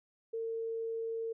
sine tone, 453.7 Hz, A#4, 47 cents flat, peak -34 dBFS, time 0.33-1.33 s, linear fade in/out 10 ms, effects none

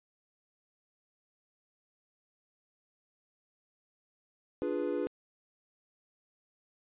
triangle chord, D diminished seventh, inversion none, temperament equal, 293.7 / 349.2 / 415.3 / 493.9 Hz, D4 / F4 / Ab4 / Cb5, 0 / 0 / 0 / 0 cents, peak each -34 dBFS, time 4.62-5.07 s, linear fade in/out 0 ms, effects resampled to 8000 Hz

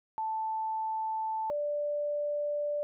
sine tone pair in turn, 880 / 587.3 Hz, A5 / D5, 0 / 0 cents, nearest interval perfect fifth, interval 700 cents, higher first, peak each -30 / -29 dBFS, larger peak second, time 0.18-1.5 / 1.5-2.83 s, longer second, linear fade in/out 0 ms, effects none

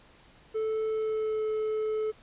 triangle tone with pitch glide, 438.2 to 432.9 Hz, A4 to A4, -7 to -28 cents, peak -25 dBFS, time 0.54-2.12 s, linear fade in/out 20 ms, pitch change -21 cents, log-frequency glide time 0.88-1.45 s, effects pink hiss -57 dBFS RMS until 2.22 s + resampled to 8000 Hz

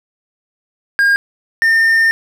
triangle tone pair in turn, 1618 / 1812.1 Hz, G#6 / A#6, -46 / -49 cents, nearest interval major second, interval 197 cents, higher second, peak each -7 dBFS, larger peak neither, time 0.99-1.16 / 1.62-2.11 s, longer second, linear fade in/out 0 ms, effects none

